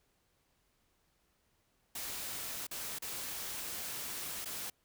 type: noise with dropouts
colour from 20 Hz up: white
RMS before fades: -41 dBFS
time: 1.95-4.7 s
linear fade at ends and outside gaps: 5 ms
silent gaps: 2.669-2.711 / 2.987-3.021 / 4.447-4.456 s
effects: pink hiss -75 dBFS RMS until 4.84 s